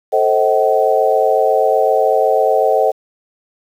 sine chord, A diminished seventh, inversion none, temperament just, 440 / 528 / 633.6 / 760.3 Hz, A4 / C5 / Eb5 / Gb5, 0 / +16 / +31 / +47 cents, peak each -16 dBFS, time 0.12-2.92 s, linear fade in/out 20 ms, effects 7-bit

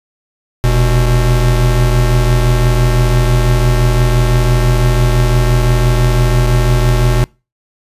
square tone pair together, 42.64 / 122 Hz, F1 / B2, -41 / -21 cents, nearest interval octave + tritone, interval 1820 cents, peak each -12 / -12 dBFS, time 0.64-7.24 s, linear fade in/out 0 ms, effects noise-tail reverb RT60 0.3 s tail -26 dB re dry + resampled to 32000 Hz

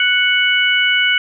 harmonic tone, 740 Hz, F#5, in tune, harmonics 2 / 3 / 4, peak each -16 / -16 / -16 dBFS, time 0-1.18 s, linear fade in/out 2 ms, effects none

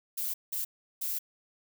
violet noise bursts at uneven times, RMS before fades -33 dBFS, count 3, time 0.17-0.34 / 0.52-0.65 / 1.01-1.19 s, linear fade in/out 10 ms, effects none

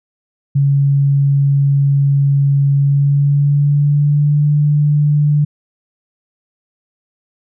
sine tone with pitch glide, 140 to 147.64 Hz, C#3 to D3, +18 to +9 cents, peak -9 dBFS, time 0.55-5.45 s, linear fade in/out 10 ms, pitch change +91 cents, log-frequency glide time 2.74-4.47 s, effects none

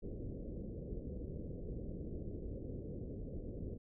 pink low-pass noise, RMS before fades -44 dBFS, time 0.02-3.78 s, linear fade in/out 20 ms, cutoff 520 Hz, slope 48 dB/octave, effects none

